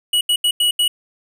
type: tone bursts at uneven times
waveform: square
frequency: 2922 Hz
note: F#7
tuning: 22 cents flat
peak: -14 dBFS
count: 5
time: 0.13-0.21 / 0.29-0.36 / 0.44-0.51 / 0.6-0.71 / 0.79-0.88 s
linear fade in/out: 5 ms
effects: none